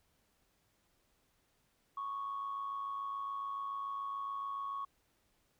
sine tone with amplitude modulation, 1108.7 Hz, C#6, in tune, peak -34 dBFS, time 1.97-4.85 s, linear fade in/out 5 ms, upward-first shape sine, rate 107 Hz, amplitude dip 50%, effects tanh soft clip ceiling -32 dBFS + pink hiss -75 dBFS RMS until 5.59 s

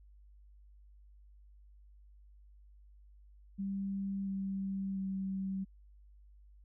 sine tone with pitch steps, 196 / 193.97 / 191.97 Hz, G3 / G3 / G3, 0 / -18 / -36 cents, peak -34 dBFS, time 3.58-5.65 s, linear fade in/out 20 ms, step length 690 ms, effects added 50 Hz sine -56 dBFS peak until 6.64 s

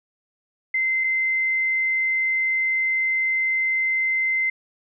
sine tone pair in turn, 2072 / 2072 Hz, C7 / C7, -17 / -17 cents, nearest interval unison, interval 0 cents, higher neither, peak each -19 dBFS, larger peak neither, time 0.74-1.04 / 1.04-4.5 s, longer second, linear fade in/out 5 ms, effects none

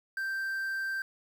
triangle tone with quantisation, 1568 Hz, G6, in tune, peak -29 dBFS, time 0.17-1.02 s, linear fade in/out 2 ms, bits 9, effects none

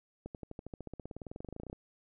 accelerating click train, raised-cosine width 2 ms, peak -29 dBFS, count 28, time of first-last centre 0.26-1.729 s, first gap 88 ms, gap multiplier 0.96, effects none

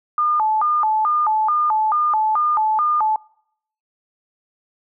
sine tone with vibrato, 1025 Hz, C6, 36 cents flat, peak -15 dBFS, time 0.18-3.16 s, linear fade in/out 2 ms, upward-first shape square, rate 2.3 Hz, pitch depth 290 cents each way, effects noise-tail reverb RT60 0.7 s tail -24 dB re dry

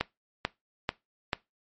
click train, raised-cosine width 0.3 ms, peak -10 dBFS, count 4, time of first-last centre 0.01-1.332 s, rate 2.27 Hz, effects noise-tail reverb RT60 0.2 s tail -20 dB re dry + MP3 32 kbps

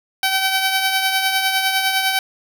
10% pulse tone with tremolo, 767 Hz, G5, 38 cents flat, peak -6 dBFS, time 0.23-2.19 s, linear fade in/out 2 ms, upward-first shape triangle, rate 9.9 Hz, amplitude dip 50%, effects none

